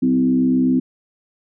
sine tone with frequency modulation, 257 Hz, C4, 31 cents flat, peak -13 dBFS, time 0.02-0.8 s, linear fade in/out 10 ms, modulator 67.8 Hz, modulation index 0.73, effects none

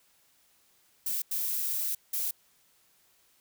violet noise bursts at uneven times, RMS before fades -31 dBFS, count 3, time 1.06-1.22 / 1.31-1.95 / 2.13-2.31 s, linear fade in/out 5 ms, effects white hiss -66 dBFS RMS until 3.4 s

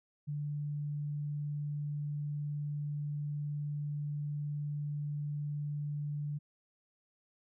sine tone, 146.83 Hz, D3, in tune, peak -34 dBFS, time 0.27-6.39 s, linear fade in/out 20 ms, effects none

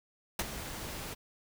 pink noise with ADSR envelope, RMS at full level -29 dBFS, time 0.39-1.15 s, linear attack 4 ms, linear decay 34 ms, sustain -12 dB, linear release 24 ms, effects none

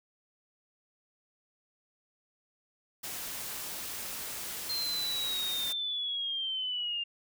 white noise, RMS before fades -39 dBFS, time 3.03-5.73 s, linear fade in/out 10 ms
sine linear sweep, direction down, 4189 to 2794 Hz, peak -31 dBFS, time 4.69-7.04 s, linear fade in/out 10 ms
effects none

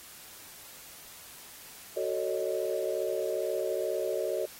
sine chord, D# half-diminished seventh, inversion first, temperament just, 373.4 / 448 / 560 / 622.3 Hz, F#4 / A4 / C#5 / D#5, +16 / +31 / +18 / 0 cents, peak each -34 dBFS, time 1.96-4.46 s, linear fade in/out 10 ms, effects white hiss -49 dBFS RMS until 4.59 s + AAC 48 kbps

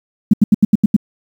sine tone bursts, 209.3 Hz, G#3, 14 cents sharp, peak -4 dBFS, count 7, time 0.31-0.965 s, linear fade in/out 5 ms, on 25 ms, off 80 ms, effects 7-bit

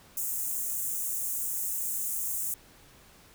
white high-pass noise, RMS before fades -32 dBFS, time 0.17-2.54 s, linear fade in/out 2 ms, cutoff 6700 Hz, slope 48 dB/octave, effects pink hiss -56 dBFS RMS until 3.34 s

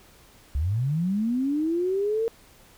sine linear sweep, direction up, 63.5 to 461.8 Hz, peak -22 dBFS, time 0.55-2.28 s, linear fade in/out 0 ms, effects pink hiss -54 dBFS RMS until 2.77 s

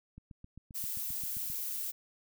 click train, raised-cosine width 5 ms, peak -36 dBFS, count 11, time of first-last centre 0.18-1.501 s, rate 7.57 Hz
violet noise, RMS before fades -37 dBFS, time 0.74-1.92 s, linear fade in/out 20 ms
effects none

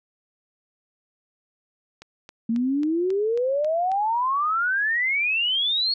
click train, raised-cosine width 0.2 ms, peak -24 dBFS, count 8, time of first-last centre 2.02-3.917 s, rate 3.69 Hz
sine exponential sweep, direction up, 223 to 4400 Hz, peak -20 dBFS, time 2.49-5.94 s, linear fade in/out 5 ms
effects none

